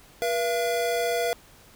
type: tone pair together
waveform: square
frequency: 480.8 / 680 Hz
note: B4 / F5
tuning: -46 / -46 cents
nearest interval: tritone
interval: 600 cents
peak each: -27 dBFS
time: 0.22-1.33 s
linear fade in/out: 0 ms
effects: pink hiss -53 dBFS RMS until 1.75 s